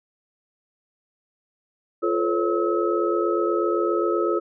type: tone cluster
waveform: sine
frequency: 346.6 / 434.1 / 503 / 551 / 1289 Hz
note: F4 / A4 / B4 / C#5 / E6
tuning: -13 / -23 / +32 / -11 / -39 cents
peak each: -23 / -25 / -31 / -28 / -27 dBFS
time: 2.02-4.4 s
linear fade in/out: 20 ms
effects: none